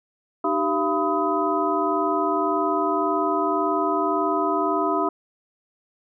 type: tone cluster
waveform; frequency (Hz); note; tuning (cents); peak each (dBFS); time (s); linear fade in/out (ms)
sine; 304.6 / 386.4 / 682 / 1000 / 1262; D#4 / G4 / F5 / B5 / D#6; -37 / -25 / -41 / +21 / +24; -26; 0.44-5.09; 5
effects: none